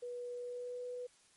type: tone with pitch glide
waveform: sine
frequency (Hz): 487.8 to 493.8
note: B4 to B4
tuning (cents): -21 to 0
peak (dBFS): -40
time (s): 0.02-1.07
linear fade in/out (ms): 10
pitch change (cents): +21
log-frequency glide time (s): 0.36-0.84
effects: white hiss -67 dBFS RMS until 1.36 s + MP3 48 kbps

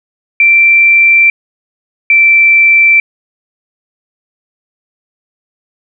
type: tone pair in turn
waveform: sine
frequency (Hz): 2349 / 2338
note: D7 / D7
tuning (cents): 0 / -8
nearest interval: unison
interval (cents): 8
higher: first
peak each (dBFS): -3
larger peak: neither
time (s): 0.4-1.3 / 2.1-3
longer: neither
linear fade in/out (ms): 2
effects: none

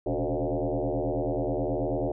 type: tone with frequency modulation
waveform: sine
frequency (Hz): 116.54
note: A#2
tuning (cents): 0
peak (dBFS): -25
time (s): 0.06-2.12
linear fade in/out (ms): 5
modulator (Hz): 80.8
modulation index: 7.2
effects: none

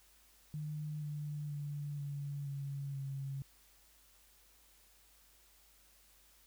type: tone with pitch steps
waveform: sine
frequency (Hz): 151.3 / 148.27 / 145.3 / 142.4 / 139.55 / 136.75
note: D#3 / D3 / D3 / C#3 / C#3 / C#3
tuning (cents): -48 / +17 / -18 / +47 / +12 / -23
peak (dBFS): -38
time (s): 0.54-3.42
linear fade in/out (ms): 0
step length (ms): 480
effects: added 50 Hz sine -70 dBFS peak until 6.46 s + white hiss -66 dBFS RMS until 6.46 s

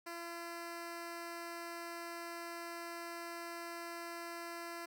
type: tone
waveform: 10% pulse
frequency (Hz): 340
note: F4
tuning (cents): -46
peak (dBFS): -35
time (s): 0.06-4.86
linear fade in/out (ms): 10
effects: none

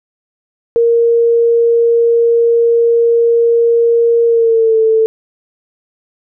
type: tone with pitch glide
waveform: sine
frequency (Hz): 466.2 to 443.4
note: A#4 to A4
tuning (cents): 0 to +13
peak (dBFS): -7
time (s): 0.76-5.06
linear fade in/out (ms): 0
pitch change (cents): -87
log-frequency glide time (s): 4.26-4.78
effects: none

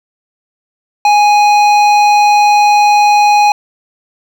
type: tone with hard clipping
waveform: sine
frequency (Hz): 830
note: G#5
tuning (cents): -1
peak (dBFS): -7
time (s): 1.05-3.52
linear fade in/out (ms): 2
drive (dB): 12
effects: none

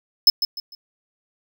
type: tone with echo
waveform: square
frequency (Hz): 5200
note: E8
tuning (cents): -24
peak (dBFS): -9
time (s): 0.27-0.3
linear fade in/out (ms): 2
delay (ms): 150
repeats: 3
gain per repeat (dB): -10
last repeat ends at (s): 0.75
effects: none

